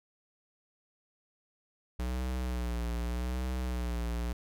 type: tone with vibrato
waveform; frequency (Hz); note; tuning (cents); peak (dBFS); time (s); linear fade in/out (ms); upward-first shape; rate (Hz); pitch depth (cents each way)
square; 60.9; B1; -24; -32; 1.99-4.33; 5; sine; 0.83; 70
effects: none